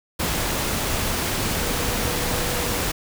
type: tone in noise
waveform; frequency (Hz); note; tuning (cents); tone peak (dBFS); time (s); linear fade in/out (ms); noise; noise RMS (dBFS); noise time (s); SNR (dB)
sine; 486.9; B4; -25; -33; 1.6-2.8; 10; pink; -24; 0.19-2.92; -12
effects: none